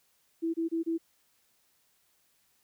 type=tone bursts; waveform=sine; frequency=329.6 Hz; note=E4; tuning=in tune; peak=-27 dBFS; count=4; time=0.42-0.981 s; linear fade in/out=20 ms; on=120 ms; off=27 ms; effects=white hiss -70 dBFS RMS until 2.63 s